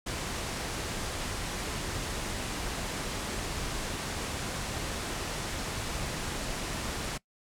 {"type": "low-pass noise", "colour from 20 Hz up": "pink", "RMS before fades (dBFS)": -35, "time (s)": [0.06, 7.18], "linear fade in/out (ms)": 10, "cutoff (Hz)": 10000, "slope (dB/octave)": 24, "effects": ["noise-tail reverb RT60 0.1 s tail -21 dB re dry"]}